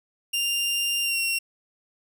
sawtooth tone with pitch glide, 2793 to 2739 Hz, F7 to F7, -1 to -34 cents, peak -20 dBFS, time 0.33-1.39 s, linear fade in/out 10 ms, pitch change -33 cents, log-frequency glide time 1.02-1.18 s, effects none

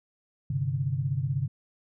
sine chord, G suspended fourth, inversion none, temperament equal with one note detuned, 98.51 / 130.81 / 146.83 Hz, G2 / C3 / D3, +9 / 0 / 0 cents, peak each -34 / -28 / -30 dBFS, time 0.5-1.48 s, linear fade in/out 5 ms, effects none

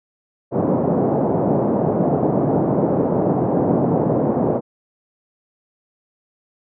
pink band-pass noise, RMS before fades -18 dBFS, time 0.51-4.61 s, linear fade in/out 50 ms, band 140 to 740 Hz, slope 24 dB/octave, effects none

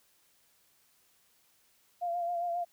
sine tone with vibrato, 694 Hz, F5, 11 cents flat, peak -30 dBFS, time 2.01-2.65 s, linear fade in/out 20 ms, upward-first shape sine, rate 7.4 Hz, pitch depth 35 cents each way, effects white hiss -68 dBFS RMS until 2.72 s

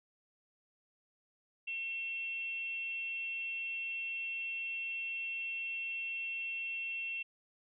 sine tone with frequency modulation, 2706 Hz, E7, 45 cents sharp, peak -36 dBFS, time 1.67-7.23 s, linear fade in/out 10 ms, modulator 527 Hz, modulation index 0.24, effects none

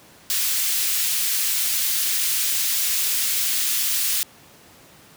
white high-pass noise, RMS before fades -22 dBFS, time 0.3-4.23 s, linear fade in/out 0 ms, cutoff 2300 Hz, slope 12 dB/octave, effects pink hiss -49 dBFS RMS until 5.16 s + high-pass 100 Hz 12 dB/octave

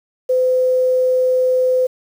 sine tone, 510 Hz, C5, 44 cents flat, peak -12 dBFS, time 0.29-1.87 s, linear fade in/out 10 ms, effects 7-bit

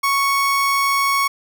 30% pulse tone, 1108.7 Hz, C#6, in tune, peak -13 dBFS, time 0.03-1.28 s, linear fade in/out 10 ms, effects none

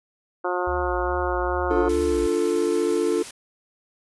harmonic tone, 179.4 Hz, F3, 47 cents sharp, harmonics 2 / 3 / 4 / 5 / 6 / 7 / 8, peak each -27 / -29 / -30 / -31 / -32 / -32 / -33 dBFS, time 0.44-1.89 s, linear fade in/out 10 ms
sine tone with vibrato, 66.1 Hz, C2, 18 cents sharp, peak -29 dBFS, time 0.67-2.27 s, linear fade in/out 5 ms, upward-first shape sine, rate 2.4 Hz, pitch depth 190 cents each way
triangle chord, D minor, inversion none, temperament equal with one note detuned, 293.7 / 349.2 / 443.1 Hz, D4 / F4 / A4, 0 / 0 / +12 cents, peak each -25 / -21 / -21 dBFS, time 1.7-3.23 s, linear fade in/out 10 ms
white noise, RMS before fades -38 dBFS, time 1.89-3.31 s, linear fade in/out 5 ms
effects resampled to 24000 Hz

